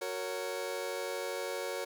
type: chord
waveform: sawtooth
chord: F# major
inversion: none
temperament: just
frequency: 370 / 462.5 / 555 Hz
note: F#4 / A#4 / C#5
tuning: 0 / -14 / +2 cents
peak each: -37 / -35 / -34 dBFS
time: 0.01-1.85 s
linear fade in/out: 10 ms
effects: none